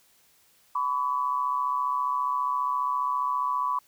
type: tone pair together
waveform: sine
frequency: 1000 / 1134.8 Hz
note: B5 / C#6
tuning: +21 / +40 cents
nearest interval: major second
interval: 219 cents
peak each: -27 dBFS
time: 0.75-3.79 s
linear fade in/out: 5 ms
effects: white hiss -62 dBFS RMS until 3.87 s